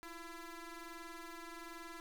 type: ring-modulated tone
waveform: 15% pulse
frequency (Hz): 337.8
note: E4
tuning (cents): +42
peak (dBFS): -38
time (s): 0.03-2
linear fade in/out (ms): 0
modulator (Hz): 665
effects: none